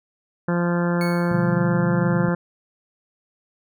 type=harmonic tone; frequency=173.5 Hz; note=F3; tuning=11 cents flat; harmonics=1 / 2 / 3 / 4 / 5 / 6 / 7 / 8 / 9 / 10; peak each=-20 / -27 / -27 / -36 / -34 / -34 / -38 / -33 / -35 / -37 dBFS; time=0.48-2.35 s; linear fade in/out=5 ms
type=tone with exponential decay; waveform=30% pulse; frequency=2208 Hz; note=C#7; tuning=7 cents flat; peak=-26 dBFS; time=1.01-1.66 s; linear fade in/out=1 ms; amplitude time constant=140 ms
type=chord; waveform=sine; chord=G major; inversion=first; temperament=equal; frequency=123.47 / 146.83 / 196 Hz; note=B2 / D3 / G3; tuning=0 / 0 / 0 cents; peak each=-26 dBFS; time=1.31-2.29 s; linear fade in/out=5 ms
effects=none